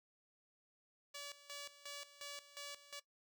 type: tone with tremolo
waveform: 5% pulse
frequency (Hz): 573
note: D5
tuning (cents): -43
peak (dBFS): -35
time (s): 1.14-3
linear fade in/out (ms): 10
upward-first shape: square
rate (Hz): 2.8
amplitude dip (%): 80
effects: noise-tail reverb RT60 0.1 s tail -17 dB re dry